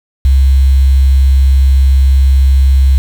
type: tone with quantisation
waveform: sine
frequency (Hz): 66.9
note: C2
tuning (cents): +39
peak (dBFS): -4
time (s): 0.25-2.98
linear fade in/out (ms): 0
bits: 5
effects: none